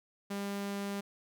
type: tone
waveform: sawtooth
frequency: 200.2 Hz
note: G3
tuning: 37 cents sharp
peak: -31 dBFS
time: 0.3-1.01 s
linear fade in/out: 10 ms
effects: none